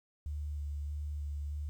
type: tone with vibrato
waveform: sine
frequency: 73.42 Hz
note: D2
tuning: in tune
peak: -35 dBFS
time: 0.26-1.69 s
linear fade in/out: 0 ms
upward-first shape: square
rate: 1.6 Hz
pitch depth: 15 cents each way
effects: 11-bit